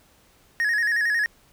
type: tone with vibrato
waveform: triangle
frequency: 1774 Hz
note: A6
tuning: 14 cents sharp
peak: -18 dBFS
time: 0.6-1.26 s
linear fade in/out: 0 ms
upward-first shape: square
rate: 11 Hz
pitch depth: 80 cents each way
effects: pink hiss -58 dBFS RMS until 1.52 s